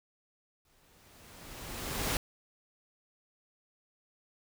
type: noise with exponential growth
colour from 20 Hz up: pink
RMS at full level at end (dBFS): -30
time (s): 0.65-2.17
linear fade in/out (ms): 2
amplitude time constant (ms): 330
effects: none